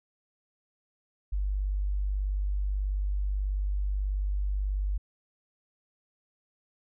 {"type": "tone", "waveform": "sine", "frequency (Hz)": 49.19, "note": "G1", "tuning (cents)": 7, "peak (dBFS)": -26, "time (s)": [1.32, 4.98], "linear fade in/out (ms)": 10, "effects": []}